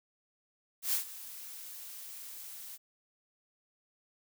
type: noise with ADSR envelope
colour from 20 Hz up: blue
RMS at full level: -29 dBFS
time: 0.82-2.78 s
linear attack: 110 ms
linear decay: 110 ms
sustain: -17 dB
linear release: 32 ms
effects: none